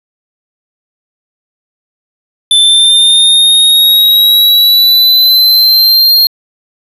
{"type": "linear sweep", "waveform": "square", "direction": "up", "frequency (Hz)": [3520, 4226], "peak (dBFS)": -4, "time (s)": [2.51, 6.27], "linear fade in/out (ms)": 2, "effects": ["resampled to 32000 Hz", "7-bit"]}